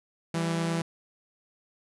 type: tone pair together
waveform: sawtooth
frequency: 166.1 / 195.27 Hz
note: E3 / G3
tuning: +13 / -6 cents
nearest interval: minor third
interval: 281 cents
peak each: -23 / -31 dBFS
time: 0.34-0.82 s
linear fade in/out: 5 ms
effects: resampled to 24000 Hz